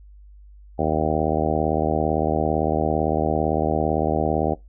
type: harmonic tone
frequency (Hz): 77.78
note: D#2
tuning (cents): 0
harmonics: 1 / 2 / 3 / 4 / 5 / 6 / 7 / 8 / 9 / 10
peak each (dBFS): -28 / -28 / -28 / -28 / -28 / -28 / -28 / -28 / -28 / -28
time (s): 0.78-4.55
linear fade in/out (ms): 20
effects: noise-tail reverb RT60 0.2 s tail -22 dB re dry + added 50 Hz sine -43 dBFS peak until 4.68 s